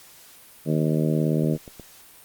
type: harmonic tone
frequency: 77.78 Hz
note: D#2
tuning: in tune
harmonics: 2 / 3 / 4 / 5 / 6 / 7 / 8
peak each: -22 / -26 / -28 / -30 / -32 / -33 / -34 dBFS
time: 0.65-1.58 s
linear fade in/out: 50 ms
type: click train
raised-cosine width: 2 ms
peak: -26 dBFS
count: 4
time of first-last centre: 1.44-1.797 s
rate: 8.4 Hz
effects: white hiss -49 dBFS RMS until 2.24 s + Opus 48 kbps